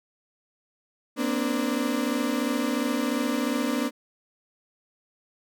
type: tone cluster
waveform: 35% pulse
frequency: 235.9 / 258.8 / 293 Hz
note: A#3 / C4 / D4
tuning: +21 / -19 / -4 cents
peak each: -27 dBFS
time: 1.16-3.91 s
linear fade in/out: 50 ms
effects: none